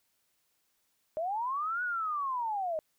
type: linear two-way sweep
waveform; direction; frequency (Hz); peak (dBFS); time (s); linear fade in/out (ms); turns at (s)
sine; up then down; 607 to 1485 to 607; -30; 1.17-2.79; 0; 1.83
effects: white hiss -75 dBFS RMS until 2.98 s